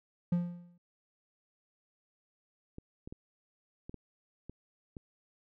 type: tone with exponential decay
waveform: triangle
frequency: 174.61 Hz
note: F3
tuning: in tune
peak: -22 dBFS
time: 0.32-0.78 s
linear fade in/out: 5 ms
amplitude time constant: 100 ms
type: clicks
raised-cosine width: 3 ms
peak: -31 dBFS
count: 7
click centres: 2.784 / 3.075 / 3.125 / 3.895 / 3.943 / 4.496 / 4.968 s
effects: none